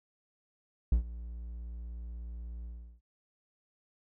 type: tone with ADSR envelope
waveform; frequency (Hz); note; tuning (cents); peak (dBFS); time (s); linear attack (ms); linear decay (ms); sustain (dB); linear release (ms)
triangle; 58.27; A#1; 0; -18; 0.92-3.01; 4; 100; -19; 360
effects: none